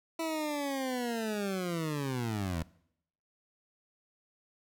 20% pulse linear sweep, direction down, 329.6 to 77.78 Hz, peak -27 dBFS, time 0.19-2.63 s, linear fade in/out 5 ms, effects noise-tail reverb RT60 0.7 s tail -21 dB re dry

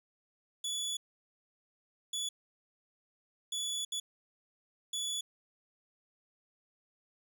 25% pulse tone bursts at uneven times, 3427 Hz, A7, 46 cents flat, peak -30 dBFS, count 5, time 0.64-0.97 / 2.13-2.29 / 3.52-3.85 / 3.92-4 / 4.93-5.21 s, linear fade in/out 5 ms, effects none

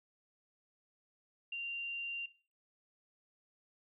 sine tone, 2775 Hz, F7, 12 cents flat, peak -37 dBFS, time 1.52-2.26 s, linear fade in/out 5 ms, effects noise-tail reverb RT60 0.4 s tail -18 dB re dry

